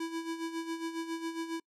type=tone with tremolo; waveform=square; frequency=329.5 Hz; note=E4; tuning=1 cent flat; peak=-33 dBFS; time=0-1.6 s; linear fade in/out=5 ms; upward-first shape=sine; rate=7.3 Hz; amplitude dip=65%; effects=noise-tail reverb RT60 0.1 s tail -26 dB re dry + low-pass 10000 Hz 12 dB/octave